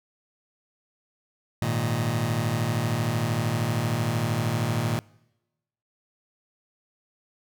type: chord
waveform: sawtooth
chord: Ab suspended second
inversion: none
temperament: just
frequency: 103.83 / 116.8 / 155.74 Hz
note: Ab2 / Bb2 / Eb3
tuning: 0 / +4 / +2 cents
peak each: -27 / -22 / -25 dBFS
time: 1.62-4.99 s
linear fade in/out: 0 ms
effects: noise-tail reverb RT60 1.0 s tail -25 dB re dry